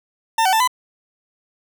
40% pulse tone with pitch steps, 900 / 756 / 887 / 1004 Hz, A5 / F#5 / A5 / B5, +39 / +37 / +14 / +28 cents, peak -13 dBFS, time 0.38-0.676 s, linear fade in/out 5 ms, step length 74 ms, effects none

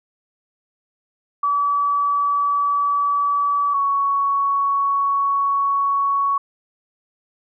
sine tone pair in turn, 1147 / 1115.6 Hz, D6 / C#6, -41 / +11 cents, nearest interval unison, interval 48 cents, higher first, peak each -16 dBFS, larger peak neither, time 1.43-3.74 / 3.74-6.38 s, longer second, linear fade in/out 5 ms, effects none

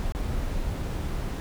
brown noise with dropouts, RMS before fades -29 dBFS, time 0-1.4 s, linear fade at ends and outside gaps 0 ms, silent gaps 0.122-0.149 s, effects none

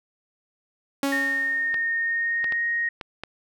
sawtooth tone with exponential decay, 277.2 Hz, C#4, in tune, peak -17 dBFS, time 1.03-1.91 s, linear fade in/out 2 ms, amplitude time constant 190 ms
sine tone with pitch glide, 1840 to 1870 Hz, A#6 to A#6, -23 to +5 cents, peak -22 dBFS, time 1.12-2.89 s, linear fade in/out 5 ms, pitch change +28 cents, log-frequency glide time 1.99-2.64 s
clicks, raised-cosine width 0.3 ms, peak -17 dBFS, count 5, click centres 1.743 / 2.443 / 2.523 / 3.012 / 3.236 s
effects none

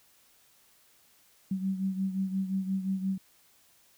sine beating tone pair, 190.2 / 195.9 Hz, F#3 / G3, +48 / -1 cents, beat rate 5.7 Hz, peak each -29 / -35 dBFS, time 1.51-3.18 s, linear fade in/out 5 ms, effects white hiss -63 dBFS RMS until 3.97 s

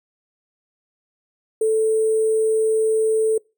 sine tone with sample-and-hold, 440 Hz, A4, in tune, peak -15 dBFS, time 1.61-3.38 s, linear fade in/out 5 ms, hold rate 8820 Hz, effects noise-tail reverb RT60 0.3 s tail -26 dB re dry

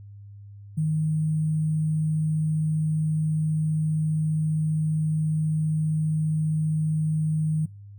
sine tone with sample-and-hold, 155.9 Hz, D#3, 4 cents sharp, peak -21 dBFS, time 0.77-7.66 s, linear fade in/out 10 ms, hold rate 8820 Hz, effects noise-tail reverb RT60 0.4 s tail -25 dB re dry + added 101 Hz sine -41 dBFS peak until 7.98 s

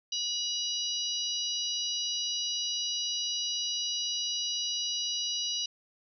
harmonic tone with a mistuned harmonic, 970 Hz, B5, 31 cents flat, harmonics 3 / 4 / 5 / 6, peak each -34 / -35 / -36 / -37 dBFS, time 0.12-5.66 s, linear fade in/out 5 ms, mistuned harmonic 4, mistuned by +16 cents, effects none

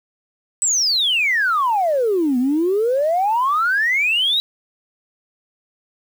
sine exponential two-way sweep, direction down then up, 8130 to 240.7 to 3934 Hz, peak -14 dBFS, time 0.62-4.4 s, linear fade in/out 0 ms, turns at 2.38 s, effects tanh soft clip ceiling -10 dBFS + 7-bit

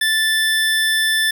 25% pulse tone, 1760 Hz, A6, in tune, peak -11 dBFS, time 0.01-1.31 s, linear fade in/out 5 ms, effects none

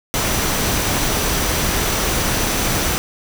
sine tone in noise, 5920 Hz, F#8, in tune, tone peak -30 dBFS, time 0.14-2.98 s, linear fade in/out 0 ms, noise pink, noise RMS -19 dBFS, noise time 0.14-2.98 s, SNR -14 dB, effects none

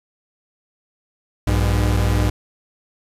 45% pulse tone pair together, 60.2 / 101.24 Hz, B1 / G#2, -44 / -44 cents, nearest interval major sixth, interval 900 cents, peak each -18 dBFS, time 1.47-2.3 s, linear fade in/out 5 ms, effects resampled to 32000 Hz + 7-bit

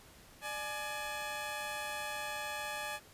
15% pulse tone pair together, 596 / 844.4 Hz, D5 / G#5, +25 / +29 cents, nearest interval tritone, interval 604 cents, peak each -36 / -33 dBFS, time 0.41-3 s, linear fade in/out 50 ms, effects pink hiss -58 dBFS RMS until 3.13 s + resampled to 32000 Hz

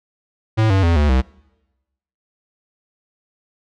square tone with pitch steps, 110 / 96.32 / 84.33 / 73.84 / 64.66 Hz, A2 / G2 / E2 / D2 / C2, 0 / -30 / +40 / +10 / -20 cents, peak -13 dBFS, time 0.57-1.22 s, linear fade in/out 20 ms, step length 130 ms, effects noise-tail reverb RT60 1.0 s tail -25 dB re dry + low-pass 4000 Hz 12 dB/octave

